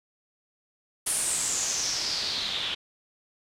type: noise with low-pass filter sweep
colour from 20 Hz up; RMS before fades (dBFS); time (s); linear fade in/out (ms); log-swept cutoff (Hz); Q
white; -29; 1.06-2.75; 10; 10000 to 3200; 5.2
effects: none